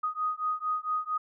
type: beating tone pair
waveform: sine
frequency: 1244.5 / 1248.9 Hz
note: D#6 / D#6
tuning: 0 / +6 cents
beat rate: 4.4 Hz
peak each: -31 dBFS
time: 0.03-1.18 s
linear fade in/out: 10 ms
effects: none